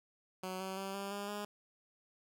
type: tone with pitch steps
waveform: 10% pulse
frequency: 186.1 / 190.01 / 194 / 198.08 / 202.2 / 206.5 Hz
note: F#3 / F#3 / G3 / G3 / G#3 / G#3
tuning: +10 / +46 / -18 / +18 / -46 / -10 cents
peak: -31 dBFS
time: 0.43-1.45 s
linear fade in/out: 5 ms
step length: 170 ms
effects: none